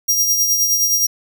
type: tone with tremolo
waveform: sawtooth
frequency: 5700 Hz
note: F8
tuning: 34 cents sharp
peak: -9 dBFS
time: 0.08-1.07 s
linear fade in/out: 10 ms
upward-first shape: triangle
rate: 9.6 Hz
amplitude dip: 50%
effects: none